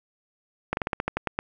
slowing click train, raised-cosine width 0.5 ms, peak -10 dBFS, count 10, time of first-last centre 0.73-1.389 s, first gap 41 ms, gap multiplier 1.14, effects none

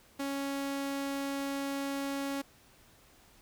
sawtooth tone, 277.2 Hz, C#4, in tune, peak -29 dBFS, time 0.19-2.42 s, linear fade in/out 10 ms, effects pink hiss -61 dBFS RMS until 3.41 s

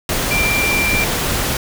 sine tone in noise, 2364 Hz, D7, 11 cents sharp, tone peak -16 dBFS, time 0.31-1.04 s, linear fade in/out 2 ms, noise pink, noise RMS -19 dBFS, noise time 0.09-1.57 s, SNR 0 dB, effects none

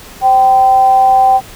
sine tone with amplitude modulation, 775 Hz, G5, 20 cents flat, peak -3 dBFS, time 0.21-1.41 s, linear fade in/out 50 ms, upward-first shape sine, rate 249 Hz, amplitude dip 40%, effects pink hiss -34 dBFS RMS until 1.55 s

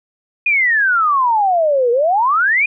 sine exponential two-way sweep, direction down then up, 2489 to 463.3 to 2489 Hz, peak -11 dBFS, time 0.46-2.66 s, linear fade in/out 5 ms, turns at 1.91 s, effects none

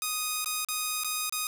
5% pulse tone with dropouts, 1244.5 Hz, D#6, in tune, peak -17 dBFS, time 0.02-1.47 s, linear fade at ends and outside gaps 1 ms, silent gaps 0.445-0.459 / 0.648-0.686 / 1.036-1.045 / 1.296-1.324 s, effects 8-bit

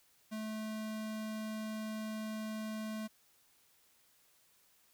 square tone, 217.1 Hz, A3, 23 cents flat, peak -39 dBFS, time 0.31-3.08 s, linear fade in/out 20 ms, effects white hiss -69 dBFS RMS until 4.93 s

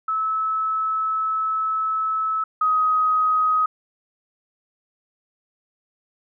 sine tone pair in turn, 1300 / 1259.3 Hz, E6 / D#6, -24 / +20 cents, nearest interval minor second, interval 56 cents, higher first, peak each -20 / -16 dBFS, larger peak second, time 0.08-2.44 / 2.61-3.66 s, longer first, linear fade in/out 5 ms, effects none

